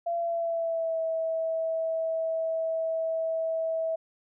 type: tone with pitch glide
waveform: sine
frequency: 682 to 649.7 Hz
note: F5 to E5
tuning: -41 to -25 cents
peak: -26 dBFS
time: 0.06-3.96 s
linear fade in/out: 10 ms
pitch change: -84 cents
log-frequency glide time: 0.16-1 s
effects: none